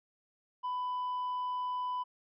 triangle tone with tanh clipping, 997 Hz, B5, 16 cents sharp, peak -33 dBFS, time 0.63-2.04 s, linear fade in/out 20 ms, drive 7 dB, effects none

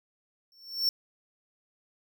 square tone with exponential growth, 5430 Hz, F8, 50 cents flat, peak -21 dBFS, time 0.52-0.89 s, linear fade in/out 1 ms, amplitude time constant 79 ms, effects none

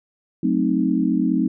sine chord, F# diminished seventh, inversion none, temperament equal, 185 / 220 / 261.6 / 311.1 Hz, F#3 / A3 / C4 / Eb4, 0 / 0 / 0 / 0 cents, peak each -23 / -23 / -21 / -22 dBFS, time 0.43-1.48 s, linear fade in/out 5 ms, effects none

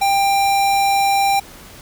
square tone, 792 Hz, G5, 18 cents sharp, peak -14 dBFS, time 0.01-1.4 s, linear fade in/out 10 ms, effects pink hiss -40 dBFS RMS until 1.81 s

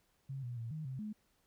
sine tone with pitch steps, 135.4 / 121.7 / 115.2 / 155.8 / 131.3 / 212.6 Hz, C#3 / B2 / A#2 / D#3 / C3 / G#3, -40 / -25 / -20 / +3 / +6 / +41 cents, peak -39 dBFS, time 0.29-1.13 s, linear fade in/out 10 ms, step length 140 ms, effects pink hiss -75 dBFS RMS until 1.46 s

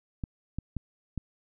clicks, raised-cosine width 5 ms, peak -20 dBFS, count 4, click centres 0.238 / 0.586 / 0.767 / 1.177 s, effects none

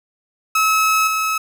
30% pulse tone with level steps, 1291 Hz, E6, 37 cents flat, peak -11 / -15 dBFS, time 0.55-1.38 s, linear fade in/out 5 ms, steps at 1.07 s, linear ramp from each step 5 ms, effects none

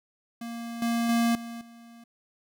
square tone with level steps, 233.1 Hz, A#3, in tune, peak -35 / -25 / -22 / -37 / -48 dBFS, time 0.41-2.04 s, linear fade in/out 5 ms, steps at 0.82 / 1.09 / 1.35 / 1.61 s, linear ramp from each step 2 ms, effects none

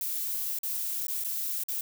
violet noise with dropouts, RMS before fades -32 dBFS, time 0.01-1.81 s, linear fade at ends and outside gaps 2 ms, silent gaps 0.588-0.632 / 1.069-1.082 / 1.239-1.246 / 1.637-1.684 s, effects none

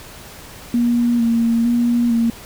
sine tone with vibrato, 234.8 Hz, A#3, 13 cents sharp, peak -13 dBFS, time 0.74-2.3 s, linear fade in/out 2 ms, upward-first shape square, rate 1.1 Hz, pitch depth 27 cents each way, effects pink hiss -38 dBFS RMS until 2.45 s

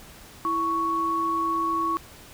sine tone pair together, 330.4 / 1112 Hz, E4 / C#6, +4 / +5 cents, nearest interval octave + major sixth, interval 2101 cents, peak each -30 / -23 dBFS, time 0.45-1.97 s, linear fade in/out 0 ms, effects pink hiss -47 dBFS RMS until 2.33 s

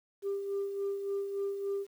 sine tone with tremolo, 397.4 Hz, G4, 24 cents sharp, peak -28 dBFS, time 0.22-1.87 s, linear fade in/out 50 ms, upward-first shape sine, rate 3.5 Hz, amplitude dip 55%, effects tanh soft clip ceiling -28 dBFS + 10-bit

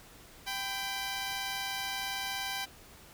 10% pulse tone pair together, 784 / 1005 Hz, G5 / B5, 0 / +30 cents, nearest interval major third, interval 430 cents, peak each -27 / -31 dBFS, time 0.46-2.66 s, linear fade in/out 20 ms, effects pink hiss -54 dBFS RMS until 3.13 s

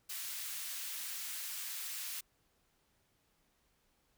white high-pass noise, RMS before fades -42 dBFS, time 0.09-2.21 s, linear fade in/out 10 ms, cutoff 1600 Hz, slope 12 dB/octave, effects pink hiss -75 dBFS RMS until 4.17 s

